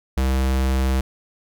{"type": "tone", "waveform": "square", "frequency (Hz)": 65.7, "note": "C2", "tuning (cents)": 8, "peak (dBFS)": -18, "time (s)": [0.17, 1.01], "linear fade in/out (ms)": 5, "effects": []}